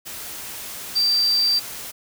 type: tone in noise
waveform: sine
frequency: 4683 Hz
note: D8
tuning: 6 cents flat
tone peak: -16 dBFS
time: 0.95-1.6 s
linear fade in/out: 20 ms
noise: white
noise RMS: -34 dBFS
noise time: 0.05-1.92 s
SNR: +15 dB
effects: none